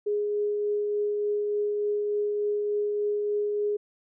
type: tone with tremolo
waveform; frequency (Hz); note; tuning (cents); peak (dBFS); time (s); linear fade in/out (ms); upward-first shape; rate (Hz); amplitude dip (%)
sine; 414.9; G#4; -2; -23; 0.06-3.77; 10; triangle; 3.4; 25
effects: none